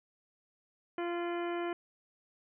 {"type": "harmonic tone with a mistuned harmonic", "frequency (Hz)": 345.8, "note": "F4", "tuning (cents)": -17, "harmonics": [1, 2, 3, 4, 5, 6, 7, 9], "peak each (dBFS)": [-34, -40, -44, -46, -48, -50, -51, -53], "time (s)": [0.98, 1.73], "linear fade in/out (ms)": 2, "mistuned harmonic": 9, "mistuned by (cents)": -62, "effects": []}